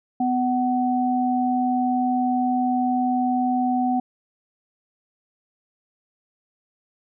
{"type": "tone pair together", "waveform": "sine", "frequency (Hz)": [250.7, 750], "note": ["B3", "F#5"], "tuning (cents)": [26, 23], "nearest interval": "octave + perfect fifth", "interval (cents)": 1897, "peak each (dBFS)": [-21, -22], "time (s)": [0.2, 4], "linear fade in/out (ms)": 5, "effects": []}